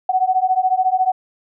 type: beating tone pair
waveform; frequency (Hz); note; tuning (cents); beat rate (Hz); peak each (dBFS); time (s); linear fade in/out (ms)
sine; 740 / 754; F#5 / F#5; 0 / +32; 14; -17; 0.09-1.12; 5
effects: none